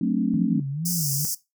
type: chord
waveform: sine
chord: D dominant seventh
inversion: first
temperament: just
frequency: 183.54 / 220.2 / 264.3 / 293.7 Hz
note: F#3 / A3 / C4 / D4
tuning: -14 / +2 / +18 / 0 cents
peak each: -25 / -24 / -25 / -28 dBFS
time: 0.01-0.6 s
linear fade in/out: 5 ms
type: tone with vibrato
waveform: sine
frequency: 155.56 Hz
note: D#3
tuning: in tune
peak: -25 dBFS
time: 0.34-1.25 s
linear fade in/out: 0 ms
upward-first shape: sine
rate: 2.2 Hz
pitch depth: 220 cents each way
type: high-pass noise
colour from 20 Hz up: pink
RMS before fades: -27 dBFS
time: 0.85-1.35 s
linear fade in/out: 10 ms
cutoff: 5000 Hz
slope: 96 dB/octave
effects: noise-tail reverb RT60 0.2 s tail -17 dB re dry